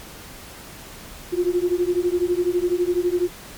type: beating tone pair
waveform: sine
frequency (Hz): 348.6 / 360.6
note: F4 / F#4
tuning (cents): -3 / -45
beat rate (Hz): 12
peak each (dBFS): -21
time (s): 1.32-3.29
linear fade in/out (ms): 20
effects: pink hiss -40 dBFS RMS until 3.57 s + MP3 96 kbps